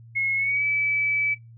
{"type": "tone with pitch glide", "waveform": "sine", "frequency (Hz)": [2171, 2300], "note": ["C#7", "D7"], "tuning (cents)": [-37, -37], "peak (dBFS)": -21, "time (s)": [0.15, 1.35], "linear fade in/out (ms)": 20, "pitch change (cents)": 100, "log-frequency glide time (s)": [0.36, 0.64], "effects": ["noise-tail reverb RT60 0.2 s tail -18 dB re dry", "added 115 Hz sine -44 dBFS peak until 1.57 s"]}